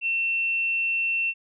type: tone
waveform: sine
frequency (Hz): 2700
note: E7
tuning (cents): +41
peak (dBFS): -22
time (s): 0.01-1.34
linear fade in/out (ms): 50
effects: none